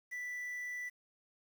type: tone with quantisation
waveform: triangle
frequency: 1975 Hz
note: B6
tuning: in tune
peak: -37 dBFS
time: 0.11-0.9 s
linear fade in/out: 20 ms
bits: 10
effects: none